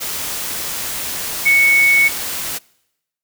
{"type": "tone in noise", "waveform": "sine", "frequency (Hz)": 2217, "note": "C#7", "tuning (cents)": 0, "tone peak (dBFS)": -9, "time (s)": [1.45, 2.09], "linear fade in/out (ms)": 20, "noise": "white", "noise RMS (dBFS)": -24, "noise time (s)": [0, 2.59], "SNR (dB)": 12, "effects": ["noise-tail reverb RT60 0.9 s tail -25 dB re dry"]}